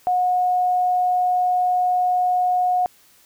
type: tone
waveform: sine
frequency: 726 Hz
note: F#5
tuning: 33 cents flat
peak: -16 dBFS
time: 0.07-2.86 s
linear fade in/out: 0 ms
effects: white hiss -54 dBFS RMS until 3.25 s